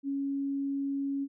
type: tone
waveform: sine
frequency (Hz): 277.2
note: C#4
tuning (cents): 0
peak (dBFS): -29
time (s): 0.03-1.28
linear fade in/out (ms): 50
effects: none